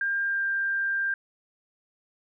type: tone with pitch glide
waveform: sine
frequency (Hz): 1600 to 1588.9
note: G6 to G6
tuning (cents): +35 to +23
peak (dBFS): -24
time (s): 0.01-1.14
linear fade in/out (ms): 2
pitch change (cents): -12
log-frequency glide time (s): 0.24-0.45
effects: none